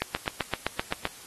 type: click train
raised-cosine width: 0.3 ms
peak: -10 dBFS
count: 9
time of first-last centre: 0.02-1.054 s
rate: 7.74 Hz
effects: white hiss -47 dBFS RMS until 1.26 s + AAC 32 kbps